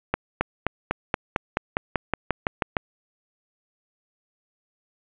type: accelerating click train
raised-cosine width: 0.5 ms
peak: -6 dBFS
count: 14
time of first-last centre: 0.14-2.768 s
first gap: 270 ms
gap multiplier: 0.95
effects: resampled to 8000 Hz + 8-bit